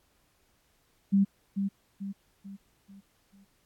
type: tone with echo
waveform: sine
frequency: 197.2 Hz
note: G3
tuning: 11 cents sharp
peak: -19 dBFS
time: 1.12-1.25 s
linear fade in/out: 20 ms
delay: 440 ms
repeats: 5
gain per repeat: -7 dB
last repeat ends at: 3.45 s
effects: pink hiss -69 dBFS RMS until 3.65 s + AAC 64 kbps